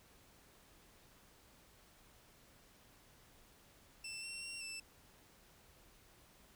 20% pulse tone with pitch steps, 2672 / 2721 / 2743 / 2653 Hz, E7 / F7 / F7 / E7, +23 / -46 / -32 / +10 cents, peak -39 dBFS, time 4.04-4.8 s, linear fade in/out 5 ms, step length 190 ms, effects pink hiss -65 dBFS RMS until 6.55 s

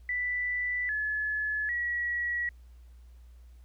sine tone with pitch steps, 1978 / 1713 / 1923 Hz, B6 / A6 / B6, +2 / -47 / -47 cents, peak -28 dBFS, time 0.09-2.49 s, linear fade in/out 2 ms, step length 800 ms, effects added 60 Hz sine -49 dBFS peak until 3.64 s + pink hiss -70 dBFS RMS until 3.64 s

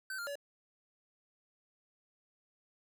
square tone with pitch steps, 1537 / 1400 / 569 Hz, G6 / F6 / C#5, -35 / +4 / +45 cents, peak -39 dBFS, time 0.1-0.355 s, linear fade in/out 2 ms, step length 85 ms, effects none

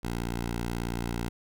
10% pulse tone, 58.4 Hz, A#1, 4 cents sharp, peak -22 dBFS, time 0.03-1.29 s, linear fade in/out 10 ms, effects none

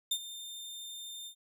sawtooth tone with ADSR envelope, 3612 Hz, A7, 45 cents sharp, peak -24 dBFS, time 0.11-1.35 s, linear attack 7 ms, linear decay 63 ms, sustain -15 dB, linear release 84 ms, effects none

